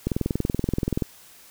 click train, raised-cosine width 3 ms, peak -10 dBFS, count 21, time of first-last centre 0.07-1.022 s, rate 21 Hz, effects white hiss -50 dBFS RMS until 1.5 s

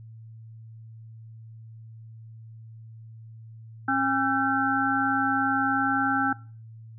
harmonic tone with a mistuned harmonic, 269.9 Hz, C#4, 46 cents flat, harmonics 1 / 3 / 5 / 6, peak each -27 / -27 / -27 / -27 dBFS, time 3.88-6.33 s, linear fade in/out 5 ms, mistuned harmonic 6, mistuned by -87 cents, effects noise-tail reverb RT60 0.4 s tail -21 dB re dry + added 112 Hz sine -42 dBFS peak until 6.98 s

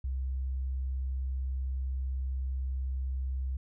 sine tone, 65.41 Hz, C2, in tune, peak -30 dBFS, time 0.04-3.57 s, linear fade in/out 5 ms, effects none

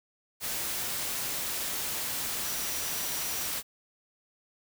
sine tone in noise, 5830 Hz, F#8, 26 cents flat, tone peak -41 dBFS, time 2.42-3.5 s, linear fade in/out 50 ms, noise white, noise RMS -33 dBFS, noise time 0.4-3.63 s, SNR -11 dB, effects none

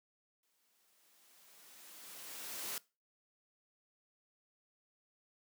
white noise with exponential growth, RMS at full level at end -40 dBFS, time 0.43-2.78 s, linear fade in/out 2 ms, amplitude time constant 510 ms, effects noise-tail reverb RT60 0.3 s tail -22 dB re dry + high-pass 200 Hz 12 dB/octave

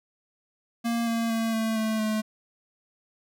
square tone with pitch steps, 233.1 / 229.6 / 226.2 / 222.8 / 219.5 / 216.2 Hz, A#3 / A#3 / A3 / A3 / A3 / A3, 0 / -26 / +48 / +22 / -4 / -30 cents, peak -25 dBFS, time 0.84-2.22 s, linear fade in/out 20 ms, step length 230 ms, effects none

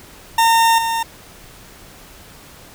40% pulse tone with level steps, 913 Hz, A#5, 36 cents flat, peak -10 / -17 dBFS, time 0.38-1.03 s, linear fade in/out 5 ms, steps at 0.78 s, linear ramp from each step 5 ms, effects pink hiss -42 dBFS RMS until 2.74 s

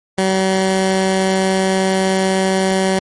15% pulse tone, 190.1 Hz, F#3, 47 cents sharp, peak -7 dBFS, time 0.18-2.99 s, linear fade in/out 2 ms, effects MP3 48 kbps

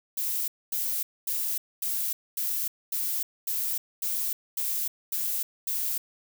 violet noise bursts, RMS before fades -29 dBFS, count 11, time 0.17-5.98 s, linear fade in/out 5 ms, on 310 ms, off 240 ms, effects none

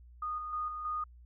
sine tone with level steps, 1232 Hz, D#6, 17 cents flat, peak -33 / -37 / -32 / -37 / -32 dBFS, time 0.22-1.04 s, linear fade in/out 5 ms, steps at 0.38 / 0.53 / 0.68 / 0.85 s, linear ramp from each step 2 ms, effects added 60 Hz sine -52 dBFS peak until 1.25 s

